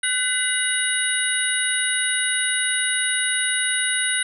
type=tone cluster; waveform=sine; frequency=1507 / 2016 / 2903 / 3800 / 9630 Hz; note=F#6 / B6 / F#7 / A#7 / D9; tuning=+31 / +35 / -34 / +33 / +42 cents; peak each=-25 / -27 / -30 / -28 / -23 dBFS; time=0.03-4.23 s; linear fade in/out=5 ms; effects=none